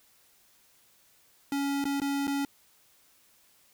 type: tone with dropouts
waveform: square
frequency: 280 Hz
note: C#4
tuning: 18 cents sharp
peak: -28 dBFS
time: 1.52-2.45 s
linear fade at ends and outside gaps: 2 ms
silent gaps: 1.842-1.853 / 2.001-2.017 / 2.271-2.277 s
effects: white hiss -63 dBFS RMS until 3.73 s